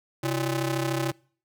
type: ring-modulated tone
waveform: sawtooth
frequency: 233.1 Hz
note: A#3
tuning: in tune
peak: -18 dBFS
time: 0.23-1.12 s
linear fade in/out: 10 ms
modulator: 99.8 Hz
effects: noise-tail reverb RT60 0.5 s tail -26 dB re dry